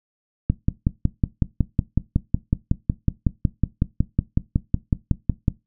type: click train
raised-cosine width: 5 ms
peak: -5 dBFS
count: 28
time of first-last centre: 0.5-5.482 s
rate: 5.42 Hz
effects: noise-tail reverb RT60 0.2 s tail -18 dB re dry